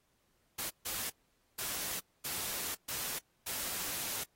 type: noise bursts at uneven times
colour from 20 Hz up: white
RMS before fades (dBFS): -38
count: 6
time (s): 0.58-0.7 / 0.85-1.1 / 1.58-2 / 2.24-2.75 / 2.88-3.19 / 3.46-4.24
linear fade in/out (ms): 10
effects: pink hiss -75 dBFS RMS until 4.35 s + AAC 48 kbps